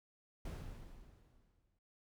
brown noise with exponential decay, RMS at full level -41 dBFS, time 0.45-1.79 s, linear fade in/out 5 ms, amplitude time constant 290 ms, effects none

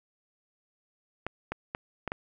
clicks, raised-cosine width 0.5 ms, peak -17 dBFS, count 5, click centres 1.266 / 1.52 / 1.749 / 2.077 / 2.119 s, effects none

